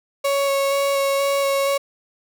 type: tone with vibrato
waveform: 35% pulse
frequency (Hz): 554.4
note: C#5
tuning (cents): 0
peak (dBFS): -16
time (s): 0.24-1.78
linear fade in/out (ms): 10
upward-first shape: square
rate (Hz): 2.1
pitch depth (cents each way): 9
effects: none